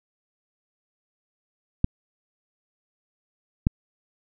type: clicks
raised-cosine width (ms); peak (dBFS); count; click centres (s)
5; -6; 2; 1.844 / 3.669
effects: none